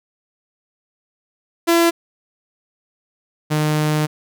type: tone pair in turn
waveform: sawtooth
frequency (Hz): 337.4 / 152.48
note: E4 / D#3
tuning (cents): +40 / -35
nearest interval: octave + major second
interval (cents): 1375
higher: first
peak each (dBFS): -8 / -12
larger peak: first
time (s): 1.67-1.91 / 3.5-4.07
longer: second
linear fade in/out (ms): 20
effects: none